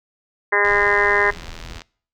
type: harmonic tone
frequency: 204 Hz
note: G#3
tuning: 31 cents flat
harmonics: 2 / 3 / 4 / 5 / 6 / 7 / 8 / 9 / 10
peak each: -22 / -27 / -27 / -22 / -29 / -29 / -22 / -19 / -22 dBFS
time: 0.52-1.31 s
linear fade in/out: 10 ms
type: noise with tremolo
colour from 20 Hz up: brown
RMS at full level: -34 dBFS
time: 0.64-1.8 s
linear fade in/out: 10 ms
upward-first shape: sine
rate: 18 Hz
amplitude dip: 40%
type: click train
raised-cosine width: 0.2 ms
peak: -19 dBFS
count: 98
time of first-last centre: 0.65-1.819 s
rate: 83 Hz
effects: noise-tail reverb RT60 0.5 s tail -24 dB re dry